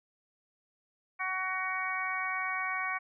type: harmonic tone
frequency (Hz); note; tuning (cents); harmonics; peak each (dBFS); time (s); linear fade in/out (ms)
374.3; F#4; +20; 2 / 3 / 4 / 5 / 6; -40 / -36 / -39 / -38 / -35; 1.19-2.99; 20
effects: none